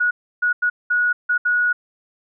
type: tone bursts at uneven times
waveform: sine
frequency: 1458 Hz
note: F#6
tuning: 26 cents flat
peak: -15 dBFS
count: 6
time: 0-0.11 / 0.42-0.53 / 0.62-0.7 / 0.9-1.13 / 1.29-1.38 / 1.45-1.73 s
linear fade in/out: 10 ms
effects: none